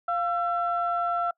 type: tone pair together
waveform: sine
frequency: 697.8 / 1345 Hz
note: F5 / E6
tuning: -2 / +34 cents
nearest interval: major seventh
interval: 1136 cents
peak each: -26 dBFS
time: 0.08-1.31 s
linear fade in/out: 5 ms
effects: noise-tail reverb RT60 0.1 s tail -24 dB re dry + tanh soft clip ceiling -16 dBFS